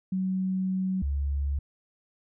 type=tone pair in turn; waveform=sine; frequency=187.8 / 70.35 Hz; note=F#3 / C#2; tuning=+26 / +26 cents; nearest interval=octave + perfect fourth; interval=1700 cents; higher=first; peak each=-25 dBFS; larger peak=neither; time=0.12-1.02 / 1.02-1.59 s; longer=first; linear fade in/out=5 ms; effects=none